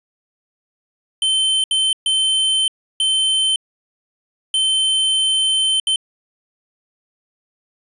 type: tone bursts at uneven times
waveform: square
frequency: 3087 Hz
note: G7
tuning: 27 cents flat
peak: -15 dBFS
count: 6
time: 1.22-1.64 / 1.71-1.93 / 2.06-2.68 / 3-3.56 / 4.54-5.8 / 5.87-5.96 s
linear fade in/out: 2 ms
effects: resampled to 24000 Hz